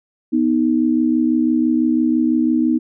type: tone pair together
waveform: sine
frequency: 246.9 / 312.9 Hz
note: B3 / D#4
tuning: 0 / +10 cents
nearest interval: major third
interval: 410 cents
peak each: -16 dBFS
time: 0.32-2.79 s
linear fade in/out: 20 ms
effects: none